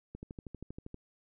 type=click train; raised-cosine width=3 ms; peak=-30 dBFS; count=11; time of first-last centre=0.15-0.944 s; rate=12.6 Hz; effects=none